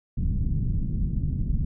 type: low-pass noise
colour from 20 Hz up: pink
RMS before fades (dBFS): -25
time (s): 0.17-1.65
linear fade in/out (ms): 5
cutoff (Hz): 200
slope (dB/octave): 24
effects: none